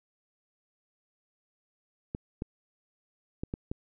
clicks, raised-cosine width 3 ms, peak -20 dBFS, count 5, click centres 2.149 / 2.421 / 3.435 / 3.539 / 3.715 s, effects none

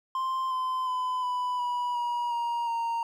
triangle tone with pitch steps, 1046.5 / 1028.5 / 1010.9 / 993.5 / 976.4 / 959.6 / 943.2 / 927 Hz, C6 / C6 / B5 / B5 / B5 / A#5 / A#5 / A#5, 0 / -30 / +40 / +10 / -20 / +50 / +20 / -10 cents, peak -25 dBFS, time 0.15-3.03 s, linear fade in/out 2 ms, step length 360 ms, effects none

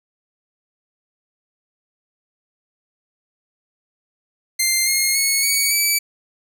10% pulse tone with pitch steps, 2093 / 2143 / 2195 / 2247 / 2301 Hz, C7 / C7 / C#7 / C#7 / D7, 0 / +41 / -18 / +23 / -36 cents, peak -7 dBFS, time 4.59-5.99 s, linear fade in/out 10 ms, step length 280 ms, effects none

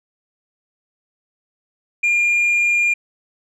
sine tone with frequency modulation, 2408 Hz, D7, 43 cents sharp, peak -11 dBFS, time 2.03-2.94 s, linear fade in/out 10 ms, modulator 25 Hz, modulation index 0.21, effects tanh soft clip ceiling -13 dBFS

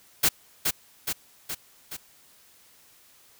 white noise with echo, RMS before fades -20 dBFS, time 0.23-0.29 s, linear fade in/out 10 ms, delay 420 ms, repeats 4, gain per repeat -4 dB, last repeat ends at 1.97 s, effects white hiss -57 dBFS RMS until 3.39 s

